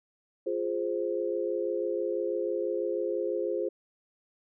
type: chord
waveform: sine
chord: F minor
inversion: none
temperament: equal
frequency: 349.2 / 415.3 / 523.3 Hz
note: F4 / Ab4 / C5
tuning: 0 / 0 / 0 cents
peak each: -32 dBFS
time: 0.46-3.69 s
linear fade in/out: 10 ms
effects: none